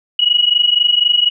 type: tone pair together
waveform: sine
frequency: 2900 / 2924 Hz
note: F#7 / F#7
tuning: -35 / -21 cents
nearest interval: unison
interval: 14 cents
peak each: -13 dBFS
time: 0.19-1.3 s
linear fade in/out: 5 ms
effects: none